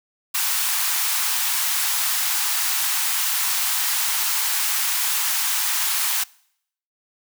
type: high-pass noise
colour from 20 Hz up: white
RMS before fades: -22 dBFS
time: 0.34-6.24 s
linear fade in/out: 10 ms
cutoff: 790 Hz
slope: 48 dB/octave
effects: noise-tail reverb RT60 0.7 s tail -24 dB re dry